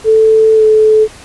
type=tone with pitch glide; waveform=sine; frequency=440 to 433.2 Hz; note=A4 to A4; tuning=0 to -27 cents; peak=-4 dBFS; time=0.04-1.08 s; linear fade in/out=50 ms; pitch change=-27 cents; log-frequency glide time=0.55-0.64 s; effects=pink hiss -35 dBFS RMS until 1.24 s + resampled to 24000 Hz